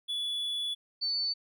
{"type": "tone pair in turn", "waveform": ["triangle", "sine"], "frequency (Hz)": [3425, 4503], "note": ["A7", "C#8"], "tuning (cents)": [-47, 26], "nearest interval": "perfect fourth", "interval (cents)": 473, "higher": "second", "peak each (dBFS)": [-29, -28], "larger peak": "second", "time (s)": [[0.08, 0.75], [1.01, 1.34]], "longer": "first", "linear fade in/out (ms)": 20, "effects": []}